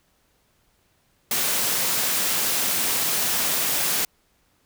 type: high-pass noise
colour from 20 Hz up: white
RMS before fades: -23 dBFS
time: 1.31-4.05 s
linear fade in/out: 2 ms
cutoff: 110 Hz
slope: 24 dB/octave
effects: pink hiss -65 dBFS RMS until 4.65 s